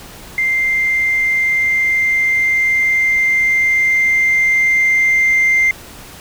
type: tone with level ramp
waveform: sine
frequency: 2093 Hz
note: C7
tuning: in tune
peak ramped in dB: -12 to -8 dBFS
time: 0.38-5.71 s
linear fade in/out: 2 ms
effects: tanh soft clip ceiling -7 dBFS + pink hiss -36 dBFS RMS until 6.2 s